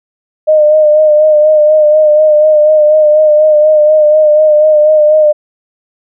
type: tone with vibrato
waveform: sine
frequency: 610 Hz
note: D#5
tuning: 34 cents flat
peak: -3 dBFS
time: 0.47-5.33 s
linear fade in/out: 20 ms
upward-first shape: sine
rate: 4.1 Hz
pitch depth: 32 cents each way
effects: none